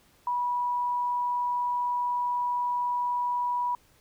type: tone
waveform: sine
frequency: 976 Hz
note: B5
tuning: 21 cents flat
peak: -25 dBFS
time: 0.27-3.75 s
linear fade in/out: 2 ms
effects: pink hiss -62 dBFS RMS until 4 s